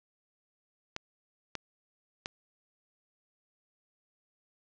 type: clicks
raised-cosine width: 0.2 ms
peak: -18 dBFS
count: 3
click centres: 0.964 / 1.553 / 2.259 s
effects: resampled to 16000 Hz + 9-bit